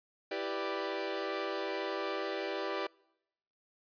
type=chord; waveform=sawtooth; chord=E minor seventh; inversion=none; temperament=equal; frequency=329.6 / 392 / 493.9 / 587.3 Hz; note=E4 / G4 / B4 / D5; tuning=0 / 0 / 0 / 0 cents; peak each=-38 / -34 / -37 / -35 dBFS; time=0.31-2.87 s; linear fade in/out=5 ms; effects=noise-tail reverb RT60 0.9 s tail -26 dB re dry + resampled to 11025 Hz